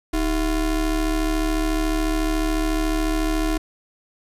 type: ring-modulated tone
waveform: square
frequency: 176 Hz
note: F3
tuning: 14 cents sharp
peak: -17 dBFS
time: 0.13-3.58 s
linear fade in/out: 10 ms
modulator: 139 Hz
effects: resampled to 32000 Hz + 8-bit